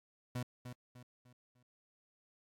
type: tone with echo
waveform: 30% pulse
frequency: 123.47 Hz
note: B2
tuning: in tune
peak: -34 dBFS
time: 0.35-0.43 s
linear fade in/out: 5 ms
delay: 300 ms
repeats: 4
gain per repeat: -8 dB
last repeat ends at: 1.63 s
effects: AAC 64 kbps